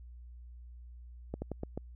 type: slowing click train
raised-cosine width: 2 ms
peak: -23 dBFS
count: 5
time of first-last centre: 1.34-1.776 s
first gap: 80 ms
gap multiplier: 1.21
effects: added 60 Hz sine -47 dBFS peak until 1.95 s